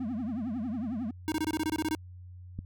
triangle tone with vibrato, 233.1 Hz, A#3, in tune, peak -29 dBFS, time 0-1.11 s, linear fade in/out 5 ms, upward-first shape triangle, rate 11 Hz, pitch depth 280 cents each way
square tone bursts, 312.4 Hz, D#4, 7 cents sharp, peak -28 dBFS, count 11, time 1.28-1.949 s, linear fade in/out 0 ms, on 39 ms, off 24 ms
click, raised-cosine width 5 ms, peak -24 dBFS, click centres 2.59 s
effects added 90 Hz sine -44 dBFS peak until 2.65 s

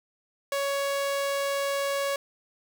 sawtooth tone, 558 Hz, C#5, 11 cents sharp, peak -22 dBFS, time 0.52-2.16 s, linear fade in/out 2 ms, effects none

